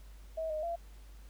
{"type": "tone with pitch steps", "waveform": "sine", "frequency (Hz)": [643, 618, 680], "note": ["E5", "D#5", "F5"], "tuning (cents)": [-43, -12, -46], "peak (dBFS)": -33, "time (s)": [0.37, 0.76], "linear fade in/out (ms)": 10, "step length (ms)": 130, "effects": ["added 50 Hz sine -49 dBFS peak until 1.29 s", "pink hiss -63 dBFS RMS until 1.29 s"]}